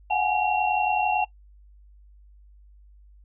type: tone cluster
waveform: sine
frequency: 721 / 752 / 839 / 2736 Hz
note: F#5 / F#5 / G#5 / F7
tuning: -45 / +28 / +17 / -36 cents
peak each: -29 / -26 / -24 / -28 dBFS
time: 0.1-1.25 s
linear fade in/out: 10 ms
effects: noise-tail reverb RT60 0.1 s tail -20 dB re dry + added 50 Hz sine -49 dBFS peak until 3.24 s